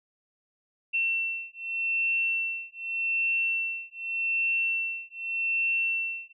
sine beating tone pair, 2700 / 2700.84 Hz, E7 / E7, +41 / +41 cents, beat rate 0.84 Hz, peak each -29 dBFS, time 0.93-6.33 s, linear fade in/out 20 ms, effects none

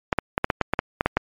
clicks, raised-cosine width 0.5 ms, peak -4 dBFS, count 11, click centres 0.128 / 0.187 / 0.379 / 0.444 / 0.502 / 0.613 / 0.736 / 0.791 / 1.009 / 1.06 / 1.17 s, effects MP3 64 kbps

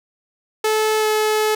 sawtooth tone with pitch glide, 433.6 to 429.9 Hz, A4 to A4, -25 to -40 cents, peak -12 dBFS, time 0.64-1.55 s, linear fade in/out 5 ms, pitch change -15 cents, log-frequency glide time 0.99-1.06 s, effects none

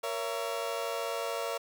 30% pulse chord, A# diminished, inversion none, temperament just, 466.2 / 559.4 / 671.3 Hz, A#4 / C#5 / E5, 0 / +16 / +31 cents, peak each -34 dBFS, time 0.03-1.58 s, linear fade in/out 10 ms, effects 11-bit

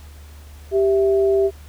sine tone pair together, 392 / 659.3 Hz, G4 / E5, 0 / 0 cents, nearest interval major sixth, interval 900 cents, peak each -14 / -23 dBFS, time 0.71-1.51 s, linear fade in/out 50 ms, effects added 74 Hz sine -38 dBFS peak until 1.68 s + pink hiss -49 dBFS RMS until 1.68 s

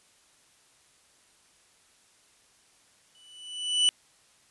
45% pulse tone with exponential growth, 2973 Hz, F#7, 8 cents sharp, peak -17 dBFS, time 3.15-3.89 s, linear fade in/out 0 ms, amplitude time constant 160 ms, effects white hiss -62 dBFS RMS until 4.5 s + resampled to 24000 Hz

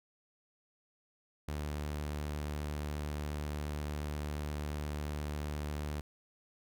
sawtooth tone, 74.3 Hz, D2, 21 cents sharp, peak -32 dBFS, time 1.48-6.01 s, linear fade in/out 5 ms, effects none

